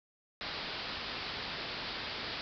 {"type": "low-pass noise", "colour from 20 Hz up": "white", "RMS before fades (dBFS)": -40, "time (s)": [0.41, 2.41], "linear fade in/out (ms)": 0, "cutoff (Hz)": 5000, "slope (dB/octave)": 96, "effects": []}